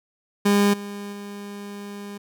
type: tone with level steps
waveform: 30% pulse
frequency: 202.9 Hz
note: G#3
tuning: 40 cents flat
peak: -13 / -29 / -31 dBFS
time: 0.45-2.18 s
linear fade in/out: 10 ms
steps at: 0.73 / 1.12 s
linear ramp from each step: 10 ms
effects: none